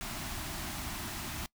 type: band-stop noise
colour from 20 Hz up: pink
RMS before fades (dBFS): -39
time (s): 0.01-1.46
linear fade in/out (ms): 0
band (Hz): 380 to 600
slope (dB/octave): 96
effects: noise-tail reverb RT60 0.1 s tail -22 dB re dry